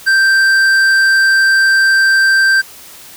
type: tone with tanh clipping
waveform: triangle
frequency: 1568 Hz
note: G6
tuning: in tune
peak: -9 dBFS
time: 0.06-2.62 s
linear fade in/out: 20 ms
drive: 14 dB
effects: white hiss -36 dBFS RMS until 3.16 s